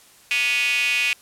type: tone with high-pass filter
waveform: square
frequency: 130.81 Hz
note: C3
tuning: in tune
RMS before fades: -21 dBFS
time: 0.31-1.13 s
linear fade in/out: 0 ms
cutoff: 2500 Hz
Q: 8.3
effects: white hiss -51 dBFS RMS until 1.21 s + low-pass 12000 Hz 12 dB/octave